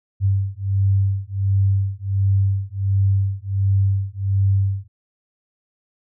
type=beating tone pair; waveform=sine; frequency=97.2 / 98.6 Hz; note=G2 / G2; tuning=-14 / +11 cents; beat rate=1.4 Hz; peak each=-19 dBFS; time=0.2-4.88 s; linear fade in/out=50 ms; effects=none